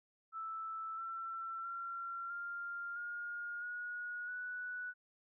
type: tone with pitch steps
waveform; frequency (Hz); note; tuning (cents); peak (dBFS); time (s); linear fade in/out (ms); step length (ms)
sine; 1318.5 / 1343.9 / 1369.7 / 1396.1 / 1423 / 1450.3 / 1478.3; E6 / E6 / F6 / F6 / F6 / F#6 / F#6; 0 / +33 / -34 / -1 / +32 / -35 / -2; -40; 0.32-4.94; 50; 660
effects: none